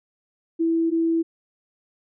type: tone pair in turn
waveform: sine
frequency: 329.6 / 329.6 Hz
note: E4 / E4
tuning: 0 / 0 cents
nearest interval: unison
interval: 0 cents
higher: neither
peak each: -18 dBFS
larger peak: neither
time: 0.59-0.91 / 0.91-1.23 s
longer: neither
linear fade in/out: 20 ms
effects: none